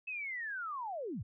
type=linear sweep; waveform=sine; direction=down; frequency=2616 to 71.6 Hz; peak=-37 dBFS; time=0.07-1.23 s; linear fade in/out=10 ms; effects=none